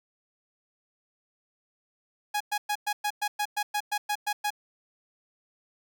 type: tone bursts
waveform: sawtooth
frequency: 830.6 Hz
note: G#5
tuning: in tune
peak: -22 dBFS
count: 13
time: 2.34-4.505 s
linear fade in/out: 10 ms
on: 65 ms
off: 110 ms
effects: none